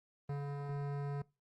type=tone with hard clipping; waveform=sine; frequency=142.3 Hz; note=C#3; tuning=46 cents sharp; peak=-38 dBFS; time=0.29-1.22 s; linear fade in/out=5 ms; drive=17 dB; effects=noise-tail reverb RT60 0.3 s tail -24 dB re dry + Opus 24 kbps